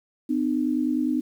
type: tone pair together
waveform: sine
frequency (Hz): 253.9 / 303.8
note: B3 / D#4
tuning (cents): +48 / -41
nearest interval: minor third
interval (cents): 311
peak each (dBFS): -24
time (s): 0.29-1.21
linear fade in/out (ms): 10
effects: 9-bit